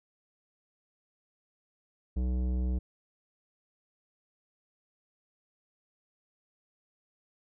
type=tone with tanh clipping; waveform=triangle; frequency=62.4 Hz; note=B1; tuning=19 cents sharp; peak=-29 dBFS; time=2.16-2.79 s; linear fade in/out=10 ms; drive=18 dB; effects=none